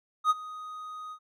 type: tone with ADSR envelope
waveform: triangle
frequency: 1248 Hz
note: D#6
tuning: 5 cents sharp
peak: -16 dBFS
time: 0.24-1.19 s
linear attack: 61 ms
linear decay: 31 ms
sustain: -20 dB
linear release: 73 ms
effects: none